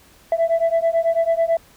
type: beating tone pair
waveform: sine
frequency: 659.3 / 668.4 Hz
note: E5 / E5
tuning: 0 / +24 cents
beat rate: 9.1 Hz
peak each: -17 dBFS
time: 0.32-1.57 s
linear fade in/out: 2 ms
effects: tanh soft clip ceiling -12 dBFS + pink hiss -51 dBFS RMS until 1.76 s